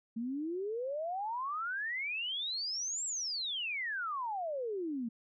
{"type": "exponential two-way sweep", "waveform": "sine", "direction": "up then down", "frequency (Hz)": [221, 7750, 221], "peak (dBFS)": -34, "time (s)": [0.16, 5.09], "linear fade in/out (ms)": 10, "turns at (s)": 3.05, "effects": []}